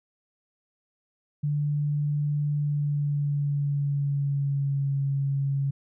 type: tone with pitch glide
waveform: sine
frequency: 146.83 to 138.59 Hz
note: D3 to C#3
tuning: 0 to 0 cents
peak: -23 dBFS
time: 1.43-5.71 s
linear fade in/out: 10 ms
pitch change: -100 cents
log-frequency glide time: 2.55-4.97 s
effects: none